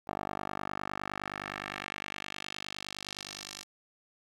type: tone with band-pass filter sweep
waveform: 10% pulse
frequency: 49.72 Hz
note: G1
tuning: 25 cents sharp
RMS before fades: -40 dBFS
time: 0.07-3.64 s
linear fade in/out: 20 ms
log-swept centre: 780 to 5800 Hz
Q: 1.4
effects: 10-bit